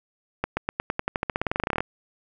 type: accelerating click train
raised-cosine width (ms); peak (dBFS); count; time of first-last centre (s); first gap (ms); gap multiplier
0.5; -9; 23; 0.44-1.805; 130; 0.92
effects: none